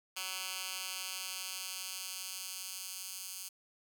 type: tone with high-pass filter sweep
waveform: 10% pulse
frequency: 187.5 Hz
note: F#3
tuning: 23 cents sharp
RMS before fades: -42 dBFS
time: 0.16-3.49 s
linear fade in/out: 10 ms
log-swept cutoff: 2400 to 6200 Hz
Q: 0.72
effects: none